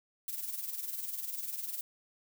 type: noise with tremolo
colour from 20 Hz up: violet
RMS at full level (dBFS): -36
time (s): 0.28-1.81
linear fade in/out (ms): 0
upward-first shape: sine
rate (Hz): 20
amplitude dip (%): 65
effects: none